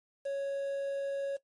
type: tone with quantisation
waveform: triangle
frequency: 554.4 Hz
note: C#5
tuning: in tune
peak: -29 dBFS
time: 0.25-1.37 s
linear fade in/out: 10 ms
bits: 9
effects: noise-tail reverb RT60 0.1 s tail -17 dB re dry + MP3 48 kbps